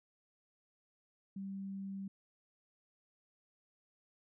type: tone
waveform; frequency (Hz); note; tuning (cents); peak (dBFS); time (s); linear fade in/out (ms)
sine; 195; G3; -9; -40; 1.36-2.08; 5
effects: none